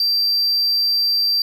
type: tone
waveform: triangle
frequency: 4699 Hz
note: D8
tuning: in tune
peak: -14 dBFS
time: 0-1.42 s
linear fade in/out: 2 ms
effects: none